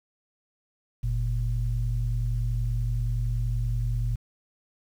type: tone pair together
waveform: sine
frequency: 46.86 / 117.4 Hz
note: F#1 / A#2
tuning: +23 / +13 cents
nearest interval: octave + major third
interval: 1590 cents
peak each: -26 / -26 dBFS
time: 1.03-4.16 s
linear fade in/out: 10 ms
effects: tanh soft clip ceiling -16 dBFS + 9-bit